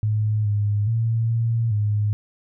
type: tone with pitch steps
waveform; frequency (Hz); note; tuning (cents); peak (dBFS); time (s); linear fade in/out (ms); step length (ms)
sine; 107.1 / 103.5 / 113.9 / 115.1 / 104.7; A2 / G#2 / A#2 / A#2 / G#2; -46 / -5 / -40 / -22 / +15; -18; 0.03-2.13; 0; 420
effects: none